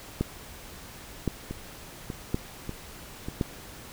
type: two click trains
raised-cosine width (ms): 3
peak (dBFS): -20 / -12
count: 4 / 4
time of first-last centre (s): 1.51-3.285 / 0.21-3.412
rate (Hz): 1.69 / 0.937
effects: pink hiss -45 dBFS RMS until 3.92 s